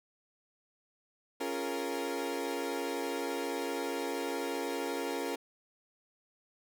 30% pulse chord, Bb minor seventh, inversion first, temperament equal with one note detuned, 277.2 / 349.2 / 413.9 / 466.2 Hz, Db4 / F4 / Ab4 / Bb4, 0 / 0 / -6 / 0 cents, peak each -36 / -37 / -38 / -35 dBFS, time 1.4-5.36 s, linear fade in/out 10 ms, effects none

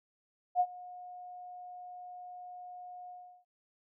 sine tone with ADSR envelope, 721 Hz, F#5, 45 cents flat, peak -22 dBFS, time 0.55-3.45 s, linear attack 51 ms, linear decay 57 ms, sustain -22 dB, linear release 360 ms, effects none

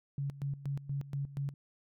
sine tone with tremolo, 140 Hz, C#3, 18 cents sharp, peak -32 dBFS, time 0.18-1.54 s, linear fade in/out 2 ms, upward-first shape square, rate 4.2 Hz, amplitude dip 80%, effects none

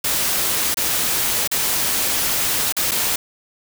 white noise with dropouts, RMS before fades -20 dBFS, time 0.04-3.16 s, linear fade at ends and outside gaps 5 ms, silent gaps 0.744-0.77 / 1.476-1.514 / 2.724-2.766 / 2.912-2.916 s, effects none

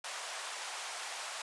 pink band-pass noise, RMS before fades -42 dBFS, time 0.04-1.42 s, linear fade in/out 5 ms, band 670 to 10000 Hz, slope 24 dB/octave, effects resampled to 24000 Hz

